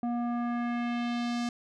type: tone with low-pass filter sweep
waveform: square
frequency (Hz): 238.9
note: A#3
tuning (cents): +43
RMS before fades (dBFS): -31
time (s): 0.03-1.49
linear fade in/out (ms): 2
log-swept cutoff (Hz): 720 to 6300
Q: 1.4
effects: none